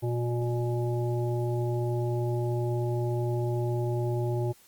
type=harmonic tone; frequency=120 Hz; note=B2; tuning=49 cents flat; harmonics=1 / 3 / 5 / 7; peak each=-27 / -31 / -38 / -40 dBFS; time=0.02-4.53 s; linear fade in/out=20 ms; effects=white hiss -58 dBFS RMS until 4.67 s + Opus 32 kbps